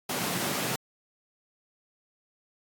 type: high-pass noise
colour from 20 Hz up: pink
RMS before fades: -31 dBFS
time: 0.09-0.76 s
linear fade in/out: 5 ms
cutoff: 120 Hz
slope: 48 dB/octave
effects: AAC 64 kbps